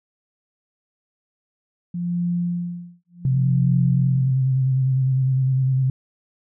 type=tone with tremolo; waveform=sine; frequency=174.61 Hz; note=F3; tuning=in tune; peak=-19 dBFS; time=1.94-4.33 s; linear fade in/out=5 ms; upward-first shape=sine; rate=0.68 Hz; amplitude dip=100%
type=tone with vibrato; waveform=sine; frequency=131.4 Hz; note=C3; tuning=8 cents sharp; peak=-16 dBFS; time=3.25-5.9 s; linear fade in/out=2 ms; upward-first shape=square; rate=9.9 Hz; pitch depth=24 cents each way
effects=none